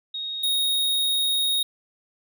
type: tone pair in turn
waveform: sine / square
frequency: 3745 / 3745 Hz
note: A#7 / A#7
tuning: +7 / +7 cents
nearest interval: unison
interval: 0 cents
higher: neither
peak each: -28 / -21 dBFS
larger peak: second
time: 0.14-0.43 / 0.43-1.63 s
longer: second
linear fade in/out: 5 ms
effects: none